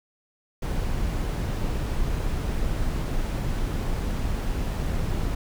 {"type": "noise", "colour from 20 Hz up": "brown", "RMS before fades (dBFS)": -26, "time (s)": [0.62, 5.35], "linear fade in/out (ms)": 5, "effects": []}